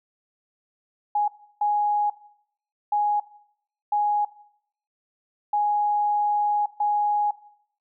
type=tone bursts at uneven times; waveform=sine; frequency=830.6 Hz; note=G#5; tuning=in tune; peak=-19 dBFS; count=6; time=1.15-1.28 / 1.61-2.1 / 2.92-3.2 / 3.92-4.25 / 5.53-6.66 / 6.8-7.31 s; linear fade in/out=5 ms; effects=noise-tail reverb RT60 0.7 s tail -19 dB re dry